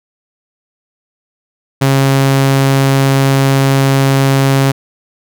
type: tone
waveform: sawtooth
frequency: 136.1 Hz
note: C#3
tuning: 31 cents flat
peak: -4 dBFS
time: 1.81-4.72 s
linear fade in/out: 10 ms
effects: none